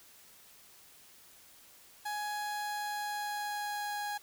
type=tone with pitch glide; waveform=30% pulse; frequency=835 to 826.8 Hz; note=G#5 to G#5; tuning=+9 to -8 cents; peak=-32 dBFS; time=2.05-4.18 s; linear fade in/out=10 ms; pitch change=-17 cents; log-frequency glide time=2.26-4.01 s; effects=white hiss -58 dBFS RMS until 4.22 s